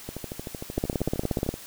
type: two click trains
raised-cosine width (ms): 2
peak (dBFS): -20 / -11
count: 20 / 13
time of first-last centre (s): 0.09-1.54 / 0.78-1.49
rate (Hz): 13.1 / 16.9
effects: white hiss -44 dBFS RMS until 1.66 s